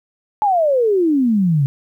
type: exponential sweep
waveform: sine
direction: down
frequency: 870 to 132.7 Hz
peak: -12 dBFS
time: 0.42-1.66 s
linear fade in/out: 0 ms
effects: 9-bit